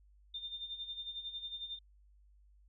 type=tone with tremolo; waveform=sine; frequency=3611 Hz; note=A7; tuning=44 cents sharp; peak=-38 dBFS; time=0.34-1.79 s; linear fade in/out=5 ms; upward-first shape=sine; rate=11 Hz; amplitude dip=70%; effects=added 50 Hz sine -61 dBFS peak until 2.68 s